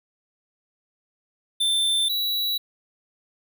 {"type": "tone pair in turn", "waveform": "square", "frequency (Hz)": [3554, 3920], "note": ["A7", "B7"], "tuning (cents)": [17, -14], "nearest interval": "major second", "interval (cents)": 169, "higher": "second", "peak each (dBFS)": [-20, -23], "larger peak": "first", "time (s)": [[1.6, 2.09], [2.09, 2.58]], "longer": "neither", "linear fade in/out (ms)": 10, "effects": []}